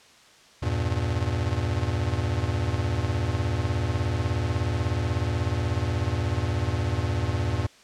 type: chord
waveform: square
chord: E diminished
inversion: none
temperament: just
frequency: 82.41 / 98.89 / 118.67 Hz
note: E2 / G2 / Bb2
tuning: 0 / +16 / +31 cents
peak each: -29 dBFS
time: 0.62-7.67 s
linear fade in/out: 10 ms
effects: white hiss -53 dBFS RMS until 7.83 s + low-pass 6000 Hz 12 dB/octave